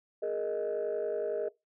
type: chord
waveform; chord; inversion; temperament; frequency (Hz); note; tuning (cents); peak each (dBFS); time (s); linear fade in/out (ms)
sine; Ab suspended second; none; equal; 415.3 / 466.2 / 622.3; Ab4 / Bb4 / Eb5; 0 / 0 / 0; -33; 0.22-1.49; 10
effects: noise-tail reverb RT60 0.2 s tail -21 dB re dry + tanh soft clip ceiling -25 dBFS